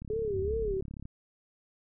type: click train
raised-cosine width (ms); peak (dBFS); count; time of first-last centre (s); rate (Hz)
5; -30; 37; 0.02-1.054; 34.8
type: tone with vibrato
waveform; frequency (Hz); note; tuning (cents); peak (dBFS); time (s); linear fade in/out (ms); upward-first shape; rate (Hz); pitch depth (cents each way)
sine; 415.3; G#4; 0; -29; 0.1-0.81; 2; sine; 2.6; 150
type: exponential sweep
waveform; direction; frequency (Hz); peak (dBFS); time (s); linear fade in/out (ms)
sine; down; 107.2 to 38.24; -35; 0.32-0.76; 20
effects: none